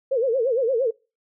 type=tone with vibrato; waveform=sine; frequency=493.9 Hz; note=B4; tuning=in tune; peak=-18 dBFS; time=0.11-0.91 s; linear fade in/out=10 ms; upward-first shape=sine; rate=8.7 Hz; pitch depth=190 cents each way; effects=noise-tail reverb RT60 0.3 s tail -23 dB re dry